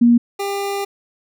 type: tone pair in turn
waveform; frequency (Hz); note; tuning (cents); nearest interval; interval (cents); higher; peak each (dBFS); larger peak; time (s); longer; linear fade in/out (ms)
sine / 25% pulse; 237.4 / 399.3; A#3 / G4; +32 / +32; major sixth; 900; second; -8 / -17; first; 0.01-0.18 / 0.39-0.85; second; 10
effects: none